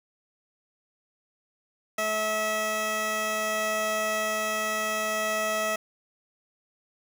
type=tone pair together; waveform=15% pulse; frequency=216.2 / 648 Hz; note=A3 / E5; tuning=-30 / -30 cents; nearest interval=octave + perfect fifth; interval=1900 cents; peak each=-30 / -20 dBFS; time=1.98-5.76 s; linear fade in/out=5 ms; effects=none